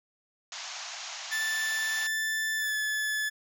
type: band-pass noise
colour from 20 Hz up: white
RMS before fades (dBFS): -40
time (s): 0.52-2.07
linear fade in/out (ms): 2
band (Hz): 620 to 7000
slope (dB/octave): 96
type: tone with pitch glide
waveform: 40% pulse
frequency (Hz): 1760 to 1724.8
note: A6 to A6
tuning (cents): 0 to -35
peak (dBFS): -27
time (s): 1.31-3.3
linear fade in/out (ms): 20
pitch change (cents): -35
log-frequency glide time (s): 2.56-2.75
effects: none